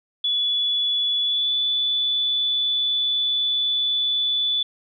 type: tone with pitch glide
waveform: sine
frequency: 3422 to 3472 Hz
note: A7 to A7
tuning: -49 to -24 cents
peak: -19 dBFS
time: 0.24-4.63 s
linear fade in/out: 5 ms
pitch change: +25 cents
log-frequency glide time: 1.23-1.52 s
effects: none